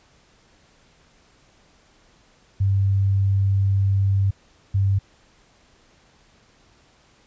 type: tone bursts at uneven times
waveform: sine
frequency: 98 Hz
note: G2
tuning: in tune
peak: -16 dBFS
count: 2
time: 2.6-4.31 / 4.74-4.99 s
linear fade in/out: 10 ms
effects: pink hiss -57 dBFS RMS until 7.26 s + resampled to 16000 Hz